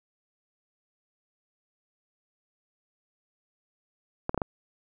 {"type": "clicks", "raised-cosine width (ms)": 1, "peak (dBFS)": -13, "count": 4, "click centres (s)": [4.294, 4.345, 4.377, 4.418], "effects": []}